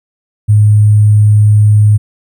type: tone with sample-and-hold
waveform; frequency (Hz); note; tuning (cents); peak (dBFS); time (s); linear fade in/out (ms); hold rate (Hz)
sine; 105.2; G#2; +23; -3; 0.48-1.98; 20; 8820
effects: none